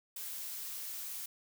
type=noise; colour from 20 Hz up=blue; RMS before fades=-42 dBFS; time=0.16-1.26 s; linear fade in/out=5 ms; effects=none